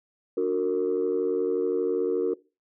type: chord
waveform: sine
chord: D augmented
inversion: none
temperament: just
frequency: 293.7 / 367.1 / 458.9 Hz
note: D4 / F#4 / A#4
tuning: 0 / -14 / -27 cents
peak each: -30 / -25 / -24 dBFS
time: 0.37-2.34 s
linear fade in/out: 5 ms
effects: noise-tail reverb RT60 0.3 s tail -21 dB re dry + tanh soft clip ceiling -17 dBFS